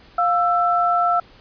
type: tone pair together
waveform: sine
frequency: 702.9 / 1330 Hz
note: F5 / E6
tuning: +11 / +15 cents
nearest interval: major seventh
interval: 1104 cents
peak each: -18 / -18 dBFS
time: 0.18-1.2 s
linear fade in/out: 5 ms
effects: pink hiss -49 dBFS RMS until 1.4 s + resampled to 11025 Hz